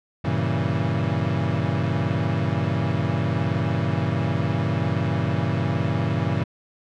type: chord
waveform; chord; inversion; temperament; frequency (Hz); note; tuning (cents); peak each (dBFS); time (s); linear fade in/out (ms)
35% pulse; G diminished seventh; none; equal with one note detuned; 98 / 117.22 / 138.59 / 164.81; G2 / Bb2 / Db3 / Fb3; 0 / +10 / 0 / 0; -25; 0.24-6.44; 10
effects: low-pass 3000 Hz 12 dB/octave